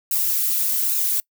violet noise with flanger, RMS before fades -21 dBFS, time 0.11-1.2 s, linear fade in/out 2 ms, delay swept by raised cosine 0.74 to 4.94 ms, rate 1.2 Hz, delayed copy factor +0.8, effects noise-tail reverb RT60 0.1 s tail -25 dB re dry

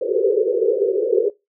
pink band-pass noise, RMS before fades -18 dBFS, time 0.01-1.3 s, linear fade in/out 10 ms, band 380 to 510 Hz, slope 96 dB/octave, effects noise-tail reverb RT60 0.2 s tail -20 dB re dry

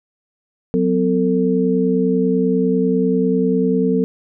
sine tone cluster, 184.2 / 254.3 / 448 Hz, F#3 / C4 / A4, -7 / -49 / +31 cents, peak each -18 dBFS, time 0.74-4.04 s, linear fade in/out 0 ms, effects none

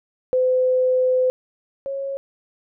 sine tone pair in turn, 510 / 548.1 Hz, C5 / C#5, -44 / -20 cents, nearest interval minor second, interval 124 cents, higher second, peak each -15 / -24 dBFS, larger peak first, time 0.33-1.3 / 1.86-2.17 s, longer first, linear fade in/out 0 ms, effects none

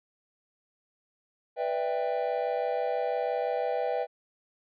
triangle chord, E minor seventh, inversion second, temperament just, 494.4 / 593.3 / 659.3 / 791.1 Hz, B4 / D5 / E5 / G5, +2 / +18 / 0 / +16 cents, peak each -29 / -32 / -31 / -31 dBFS, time 1.56-4.07 s, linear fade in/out 50 ms, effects resampled to 11025 Hz

